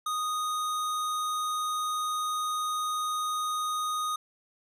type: tone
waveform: square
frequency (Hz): 1241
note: D#6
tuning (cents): -5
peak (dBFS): -29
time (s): 0.06-4.16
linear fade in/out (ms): 5
effects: resampled to 32000 Hz